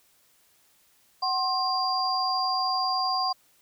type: tone cluster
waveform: sine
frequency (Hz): 750 / 1063 / 4782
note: F#5 / C6 / D8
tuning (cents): +23 / +27 / +30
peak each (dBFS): -28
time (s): 1.22-3.33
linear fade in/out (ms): 10
effects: white hiss -63 dBFS RMS until 3.61 s